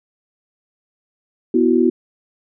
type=chord; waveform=sine; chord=B suspended fourth; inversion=none; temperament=equal; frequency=246.9 / 329.6 / 370 Hz; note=B3 / E4 / F#4; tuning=0 / 0 / 0 cents; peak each=-16 dBFS; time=1.54-1.9 s; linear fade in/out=5 ms; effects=none